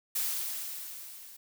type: noise with level ramp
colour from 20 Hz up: blue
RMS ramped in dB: -30 to -50 dBFS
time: 0.15-1.37 s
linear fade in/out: 10 ms
effects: none